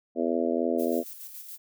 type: harmonic tone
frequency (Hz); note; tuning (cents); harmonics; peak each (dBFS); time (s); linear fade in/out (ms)
83.3; E2; +19; 3 / 4 / 5 / 6 / 7 / 8; -29 / -30 / -31 / -32 / -32 / -33; 0.15-1.04; 50
type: noise with tremolo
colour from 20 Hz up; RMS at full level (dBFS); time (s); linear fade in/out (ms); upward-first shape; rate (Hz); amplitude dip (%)
violet; -41; 0.78-1.58; 20; square; 7.1; 40
effects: none